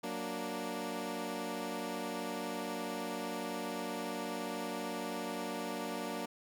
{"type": "chord", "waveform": "15% pulse", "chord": "Gb augmented", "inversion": "none", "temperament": "equal", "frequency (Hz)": [185, 233.1, 293.7], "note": ["Gb3", "Bb3", "D4"], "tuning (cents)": [0, 0, 0], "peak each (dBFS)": [-37, -34, -35], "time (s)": [0.03, 6.26], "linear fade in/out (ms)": 10, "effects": []}